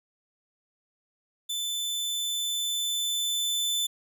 sawtooth tone with level ramp, 3520 Hz, A7, in tune, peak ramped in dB -26 to -22 dBFS, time 1.49-3.87 s, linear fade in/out 10 ms, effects none

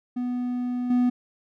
triangle tone with level steps, 246.9 Hz, B3, in tune, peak -23 / -16 dBFS, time 0.16-1.1 s, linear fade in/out 10 ms, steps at 0.9 s, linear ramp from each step 5 ms, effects none

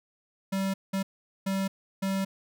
square tone bursts at uneven times, 193.5 Hz, G3, 22 cents flat, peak -27 dBFS, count 4, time 0.52-0.74 / 0.93-1.03 / 1.46-1.68 / 2.02-2.25 s, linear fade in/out 10 ms, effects none

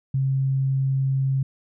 sine tone, 134.5 Hz, C3, 48 cents sharp, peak -19 dBFS, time 0.14-1.43 s, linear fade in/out 5 ms, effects none

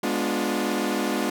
sawtooth chord, G# diminished seventh, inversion none, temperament equal with one note detuned, 207.7 / 246.9 / 293.7 / 354.7 Hz, G#3 / B3 / D4 / F4, 0 / 0 / 0 / +27 cents, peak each -25 dBFS, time 0.03-1.3 s, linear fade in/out 5 ms, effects none

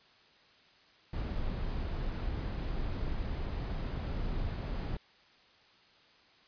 brown noise, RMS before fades -35 dBFS, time 1.13-4.97 s, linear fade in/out 5 ms, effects white hiss -62 dBFS RMS until 6.47 s + resampled to 11025 Hz

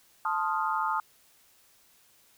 sine chord, F dominant seventh, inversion first, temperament equal, 880 / 1046.5 / 1244.5 / 1396.9 Hz, A5 / C6 / Eb6 / F6, 0 / 0 / 0 / 0 cents, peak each -30 / -34 / -30 / -35 dBFS, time 0.25-1 s, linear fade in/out 2 ms, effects white hiss -62 dBFS RMS until 2.37 s

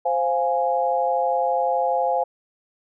sine chord, F minor, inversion second, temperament equal, 523.3 / 698.5 / 830.6 Hz, C5 / F5 / Ab5, 0 / 0 / 0 cents, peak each -23 dBFS, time 0.05-2.24 s, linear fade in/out 10 ms, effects none

